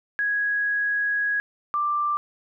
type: tone pair in turn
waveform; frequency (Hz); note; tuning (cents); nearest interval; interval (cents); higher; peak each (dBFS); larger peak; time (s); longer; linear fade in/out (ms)
sine; 1661.2 / 1180.4; G#6 / D6; 0 / +8; tritone; 592; first; -21; neither; 0.19-1.4 / 1.74-2.17; first; 0
effects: none